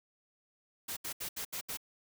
white noise bursts, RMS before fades -39 dBFS, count 6, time 0.88-1.773 s, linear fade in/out 10 ms, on 88 ms, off 73 ms, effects none

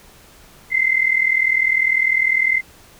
sine tone pair together, 2053 / 2093 Hz, C7 / C7, -33 / 0 cents, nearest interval unison, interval 33 cents, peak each -17 dBFS, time 0.7-2.62 s, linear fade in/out 50 ms, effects pink hiss -47 dBFS RMS until 2.99 s

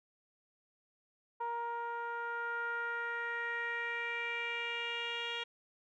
10% pulse tone with low-pass filter sweep, 470 Hz, A#4, 14 cents sharp, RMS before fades -38 dBFS, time 1.4-5.44 s, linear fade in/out 10 ms, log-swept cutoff 970 to 3300 Hz, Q 3.8, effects none

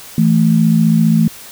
sine tone pair together, 164.81 / 220 Hz, E3 / A3, 0 / 0 cents, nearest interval perfect fourth, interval 500 cents, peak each -11 dBFS, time 0.18-1.28 s, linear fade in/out 2 ms, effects white hiss -35 dBFS RMS until 1.51 s

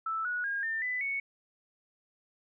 sine tone with pitch steps, 1318.5 / 1463 / 1623.3 / 1801.1 / 1998.5 / 2217 Hz, E6 / F#6 / G#6 / A6 / B6 / C#7, 0 / -20 / -40 / +40 / +20 / 0 cents, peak -30 dBFS, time 0.06-1.2 s, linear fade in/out 5 ms, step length 190 ms, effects none

